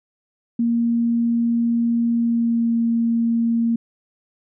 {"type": "tone with pitch glide", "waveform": "sine", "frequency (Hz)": [233.8, 231.4], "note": ["A#3", "A#3"], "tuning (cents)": [5, -13], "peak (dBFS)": -16, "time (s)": [0.59, 3.76], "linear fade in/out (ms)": 5, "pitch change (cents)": -18, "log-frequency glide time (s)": [2.15, 2.76], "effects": []}